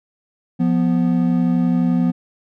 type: tone pair together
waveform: triangle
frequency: 175.34 / 246.9 Hz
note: F3 / B3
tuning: +7 / 0 cents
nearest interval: tritone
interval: 593 cents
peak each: -15 dBFS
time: 0.59-2.12 s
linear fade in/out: 20 ms
effects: none